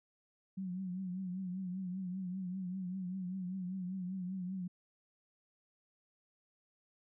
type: tone with vibrato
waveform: sine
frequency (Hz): 185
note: F#3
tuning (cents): 0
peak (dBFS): -37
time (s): 0.57-4.68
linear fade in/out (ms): 10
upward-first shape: triangle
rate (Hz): 5.1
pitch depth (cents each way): 83
effects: none